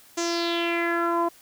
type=tone with low-pass filter sweep; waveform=sawtooth; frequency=340.1 Hz; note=F4; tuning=46 cents flat; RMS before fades=-25 dBFS; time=0.17-1.29 s; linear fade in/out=10 ms; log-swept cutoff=6800 to 880 Hz; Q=4.5; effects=white hiss -53 dBFS RMS until 1.41 s